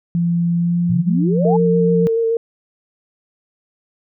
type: tone with pitch glide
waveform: sine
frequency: 171.1 to 173.49 Hz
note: F3 to F3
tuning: -35 to -11 cents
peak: -14 dBFS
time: 0.15-2.07 s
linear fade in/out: 0 ms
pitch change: +24 cents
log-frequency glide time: 0.57-0.79 s
type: exponential sweep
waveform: sine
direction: up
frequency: 107.9 to 891 Hz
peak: -18 dBFS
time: 0.89-1.57 s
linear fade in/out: 10 ms
type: tone with vibrato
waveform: sine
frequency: 456.2 Hz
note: A#4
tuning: 37 cents flat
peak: -14 dBFS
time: 1.45-2.37 s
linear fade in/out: 2 ms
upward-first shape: square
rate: 7 Hz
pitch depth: 16 cents each way
effects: none